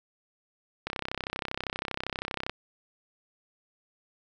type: click train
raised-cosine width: 0.3 ms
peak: -15 dBFS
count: 54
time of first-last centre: 0.87-2.496 s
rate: 32.6 Hz
effects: none